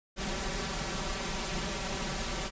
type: noise with comb filter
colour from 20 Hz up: pink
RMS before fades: -34 dBFS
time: 0.16-2.51 s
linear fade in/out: 50 ms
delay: 5.2 ms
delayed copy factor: +0.8
effects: resampled to 16000 Hz